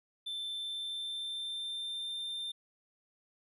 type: tone with pitch glide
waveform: triangle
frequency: 3543 to 3590 Hz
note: A7 to A7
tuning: +11 to +34 cents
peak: -35 dBFS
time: 0.26-2.52 s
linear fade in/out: 10 ms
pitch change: +23 cents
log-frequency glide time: 0.46-2.14 s
effects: none